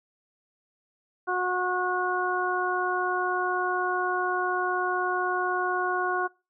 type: harmonic tone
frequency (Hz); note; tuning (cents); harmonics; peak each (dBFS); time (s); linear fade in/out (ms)
364.1; F#4; -28; 1 / 2 / 3 / 4; -30 / -30 / -30 / -30; 1.27-6.28; 20
effects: noise-tail reverb RT60 0.3 s tail -24 dB re dry